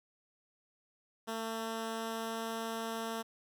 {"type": "tone with pitch glide", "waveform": "10% pulse", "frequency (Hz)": [224.8, 226.1], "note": ["A3", "A3"], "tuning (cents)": [37, 47], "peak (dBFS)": -28, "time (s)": [1.27, 3.23], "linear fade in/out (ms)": 20, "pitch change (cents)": 10, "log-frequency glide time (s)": [1.81, 2.46], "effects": []}